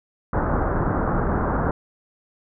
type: low-pass noise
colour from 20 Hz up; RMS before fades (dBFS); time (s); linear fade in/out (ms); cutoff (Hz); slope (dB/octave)
pink; -22; 0.33-1.71; 2; 1500; 48
effects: none